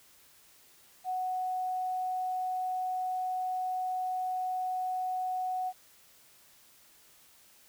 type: tone with quantisation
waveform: sine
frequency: 740 Hz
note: F#5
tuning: in tune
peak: -30 dBFS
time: 1.04-5.73 s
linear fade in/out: 50 ms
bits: 10
effects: white hiss -60 dBFS RMS until 7.68 s